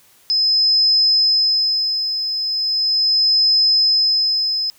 sine tone with tremolo, 5100 Hz, D#8, 42 cents sharp, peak -11 dBFS, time 0.3-4.7 s, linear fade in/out 0 ms, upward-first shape sine, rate 0.38 Hz, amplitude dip 60%, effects white hiss -52 dBFS RMS until 4.78 s

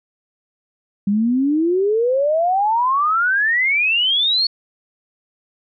sine exponential sweep, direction up, 196 to 4435 Hz, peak -14 dBFS, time 1.07-4.47 s, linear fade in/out 5 ms, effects none

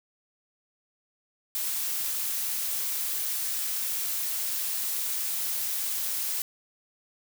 blue noise, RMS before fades -30 dBFS, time 1.55-6.42 s, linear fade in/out 0 ms, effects none

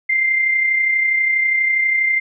sine tone with amplitude modulation, 2093 Hz, C7, in tune, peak -12 dBFS, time 0.09-2.2 s, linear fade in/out 10 ms, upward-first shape sine, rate 32.3 Hz, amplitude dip 40%, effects none

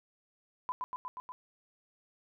sine tone with echo, 1005 Hz, B5, 30 cents sharp, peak -31 dBFS, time 0.69-0.72 s, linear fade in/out 0 ms, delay 120 ms, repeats 5, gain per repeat -2 dB, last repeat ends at 1.32 s, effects none

